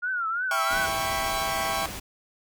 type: tone with vibrato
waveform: sine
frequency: 1412 Hz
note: F6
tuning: 19 cents sharp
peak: -25 dBFS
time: 0.02-0.87 s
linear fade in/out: 20 ms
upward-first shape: triangle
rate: 2.9 Hz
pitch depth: 160 cents each way
type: chord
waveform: sawtooth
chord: C# half-diminished seventh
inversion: first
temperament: equal with one note detuned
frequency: 659.3 / 790.8 / 987.8 / 1108.7 Hz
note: E5 / G5 / B5 / C#6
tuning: 0 / +15 / 0 / 0 cents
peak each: -28 / -26 / -32 / -27 dBFS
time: 0.51-1.86 s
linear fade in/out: 2 ms
type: noise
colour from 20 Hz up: pink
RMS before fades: -36 dBFS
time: 0.7-2 s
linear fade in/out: 10 ms
effects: none